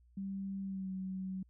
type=tone with pitch glide; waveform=sine; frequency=194.9 to 188.59 Hz; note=G3 to F#3; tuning=-10 to +33 cents; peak=-37 dBFS; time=0.17-1.43 s; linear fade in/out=5 ms; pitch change=-57 cents; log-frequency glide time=0.62-0.91 s; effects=added 60 Hz sine -62 dBFS peak until 1.49 s

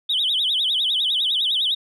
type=tone with vibrato; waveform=sine; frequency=3378 Hz; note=G#7; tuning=29 cents sharp; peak=-17 dBFS; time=0.09-1.75 s; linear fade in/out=10 ms; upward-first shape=sine; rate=9.9 Hz; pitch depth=220 cents each way; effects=tanh soft clip ceiling -14 dBFS

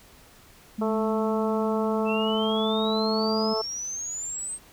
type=tone; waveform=sine; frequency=214.4 Hz; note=A3; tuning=45 cents flat; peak=-26 dBFS; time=0.78-3.54 s; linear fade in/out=10 ms
type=harmonic tone; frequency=220 Hz; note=A3; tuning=in tune; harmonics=2 / 3 / 4 / 5 / 6; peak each=-27 / -31 / -33 / -35 / -37 dBFS; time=0.81-3.62 s; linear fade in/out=10 ms
type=exponential sweep; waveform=sine; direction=up; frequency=2627 to 8470 Hz; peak=-30 dBFS; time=2.05-4.59 s; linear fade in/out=50 ms
effects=pink hiss -53 dBFS RMS until 4.72 s

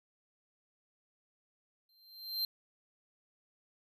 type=tone with exponential growth; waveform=square; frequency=4146 Hz; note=C8; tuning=17 cents flat; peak=-30 dBFS; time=1.89-2.45 s; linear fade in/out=2 ms; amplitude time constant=120 ms; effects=none

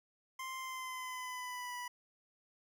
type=tone with pitch glide; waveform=25% pulse; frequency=1046.5 to 982.1 Hz; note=C6 to B5; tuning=0 to -10 cents; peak=-37 dBFS; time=0.39-1.88 s; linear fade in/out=5 ms; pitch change=-110 cents; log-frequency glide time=0.59-1.75 s; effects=none

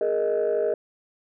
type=chord; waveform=sine; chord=Ab suspended second; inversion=none; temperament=just; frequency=415.3 / 467.2 / 623 Hz; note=Ab4 / Bb4 / Eb5; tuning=0 / +4 / +2 cents; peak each=-24 dBFS; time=0.01-0.74 s; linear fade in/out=2 ms; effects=tanh soft clip ceiling -16 dBFS

